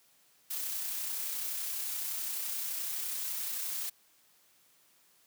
blue noise with amplitude modulation, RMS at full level -35 dBFS, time 0.5-3.9 s, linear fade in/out 10 ms, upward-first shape sine, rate 31.7 Hz, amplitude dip 25%, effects white hiss -66 dBFS RMS until 5.26 s + high-pass 100 Hz 12 dB/octave

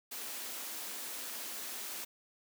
white high-pass noise, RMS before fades -42 dBFS, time 0.11-2.05 s, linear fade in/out 10 ms, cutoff 200 Hz, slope 48 dB/octave, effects none

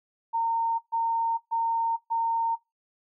sine tone bursts, 916 Hz, A#5, 31 cents flat, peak -23 dBFS, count 4, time 0.33-2.56 s, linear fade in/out 20 ms, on 460 ms, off 130 ms, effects noise-tail reverb RT60 0.2 s tail -20 dB re dry

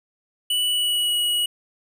square tone with pitch glide, 2960 to 2914 Hz, F#7 to F#7, 0 to -27 cents, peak -20 dBFS, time 0.5-1.46 s, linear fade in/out 5 ms, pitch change -27 cents, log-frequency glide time 0.65-1.15 s, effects none

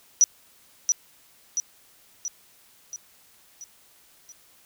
sine tone with echo, 5880 Hz, F#8, 12 cents flat, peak -12 dBFS, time 0.21-0.24 s, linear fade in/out 0 ms, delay 680 ms, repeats 6, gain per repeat -5 dB, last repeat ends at 4.32 s, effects white hiss -57 dBFS RMS until 4.65 s

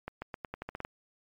accelerating click train, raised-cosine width 0.5 ms, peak -22 dBFS, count 10, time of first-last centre 0.08-0.849 s, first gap 140 ms, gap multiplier 0.87, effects MP3 64 kbps

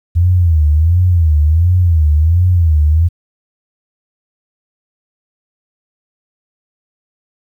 sine tone with vibrato, 82.41 Hz, E2, in tune, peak -7 dBFS, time 0.15-3.09 s, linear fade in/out 20 ms, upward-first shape sine, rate 1.4 Hz, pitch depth 170 cents each way, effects 8-bit

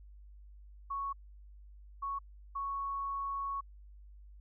sine tone bursts at uneven times, 1108.7 Hz, C#6, in tune, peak -34 dBFS, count 3, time 0.9-1.13 / 2.02-2.19 / 2.55-3.61 s, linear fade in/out 10 ms, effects added 50 Hz sine -51 dBFS peak until 4.4 s

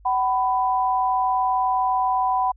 sine tone pair together, 756.4 / 996 Hz, F#5 / B5, +38 / +14 cents, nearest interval perfect fourth, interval 476 cents, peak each -21 dBFS, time 0.05-2.52 s, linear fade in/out 10 ms, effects added 50 Hz sine -47 dBFS peak until 2.56 s

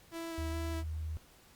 sawtooth tone with vibrato, 329.6 Hz, E4, in tune, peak -35 dBFS, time 0.11-0.84 s, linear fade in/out 50 ms, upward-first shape square, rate 2.4 Hz, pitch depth 10 cents each way
sine tone, 78.6 Hz, D#2, 18 cents sharp, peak -35 dBFS, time 0.38-1.17 s, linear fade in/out 0 ms
effects pink hiss -61 dBFS RMS until 1.55 s + Opus 48 kbps

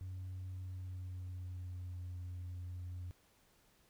sine tone with pitch glide, 92.8 to 89.54 Hz, F#2 to F2, +6 to +44 cents, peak -40 dBFS, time 0.01-3.11 s, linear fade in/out 0 ms, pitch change -62 cents, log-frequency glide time 0.48-2.02 s, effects tanh soft clip ceiling -40 dBFS + pink hiss -70 dBFS RMS until 3.89 s

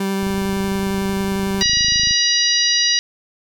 30% pulse tone with vibrato, 194.8 Hz, G3, 11 cents flat, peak -16 dBFS, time 0-1.63 s, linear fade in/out 5 ms, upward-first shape sine, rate 11 Hz, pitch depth 9 cents each way
click train, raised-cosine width 5 ms, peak -19 dBFS, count 51, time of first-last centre 0.23-2.11 s, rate 26.6 Hz
harmonic tone, 960 Hz, B5, 49 cents flat, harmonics 2 / 3 / 4 / 5 / 6, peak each -23 / -22 / -20 / -18 / -20 dBFS, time 1.61-2.99 s, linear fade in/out 0 ms
effects none

